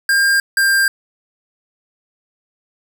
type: tone pair in turn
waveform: square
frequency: 1604 / 1592.9 Hz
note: G6 / G6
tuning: +39 / +27 cents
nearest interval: unison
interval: 12 cents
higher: first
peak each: -12 dBFS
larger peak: neither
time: 0.09-0.4 / 0.57-0.88 s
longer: neither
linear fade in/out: 2 ms
effects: none